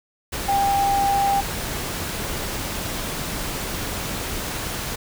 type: tone in noise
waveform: sine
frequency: 796 Hz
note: G5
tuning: 26 cents sharp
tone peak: -17 dBFS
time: 0.48-1.41 s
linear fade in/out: 10 ms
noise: pink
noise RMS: -28 dBFS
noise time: 0.32-4.96 s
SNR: +8 dB
effects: none